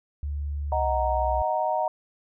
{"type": "tone with pitch glide", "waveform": "sine", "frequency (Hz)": [72.4, 63.76], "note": ["D2", "C2"], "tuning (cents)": [-24, -44], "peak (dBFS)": -27, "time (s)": [0.23, 1.42], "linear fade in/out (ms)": 0, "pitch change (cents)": -220, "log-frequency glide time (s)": [0.77, 1]}
{"type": "chord", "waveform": "sine", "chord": "D# minor", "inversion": "none", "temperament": "equal", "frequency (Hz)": [622.3, 740, 932.3], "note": ["D#5", "F#5", "A#5"], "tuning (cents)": [0, 0, 0], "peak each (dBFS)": -27, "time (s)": [0.72, 1.88], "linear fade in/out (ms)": 2}
{"effects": []}